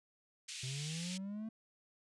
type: band-pass noise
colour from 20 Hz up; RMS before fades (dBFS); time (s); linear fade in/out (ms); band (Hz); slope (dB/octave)
pink; -46; 0.48-1.18; 10; 2500 to 8700; 24
type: linear sweep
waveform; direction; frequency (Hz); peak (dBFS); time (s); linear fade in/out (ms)
triangle; up; 126.1 to 224.4; -38; 0.63-1.49; 5
effects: resampled to 24000 Hz